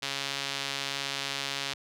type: tone with band-pass filter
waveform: sawtooth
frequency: 138.59 Hz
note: C#3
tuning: in tune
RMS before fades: -34 dBFS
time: 0.02-1.74 s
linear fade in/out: 10 ms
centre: 3800 Hz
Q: 1.3
effects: none